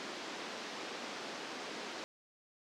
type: band-pass noise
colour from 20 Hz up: pink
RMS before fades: -44 dBFS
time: 0-2.04 s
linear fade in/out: 0 ms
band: 240 to 5800 Hz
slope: 24 dB/octave
effects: none